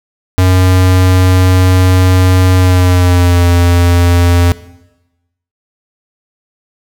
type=tone with pitch glide; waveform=square; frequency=92.3 to 87.12 Hz; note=F#2 to F2; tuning=-4 to -4 cents; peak=-6 dBFS; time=0.38-4.52 s; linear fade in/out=0 ms; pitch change=-100 cents; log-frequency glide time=2.56-3.47 s; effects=noise-tail reverb RT60 1.0 s tail -18 dB re dry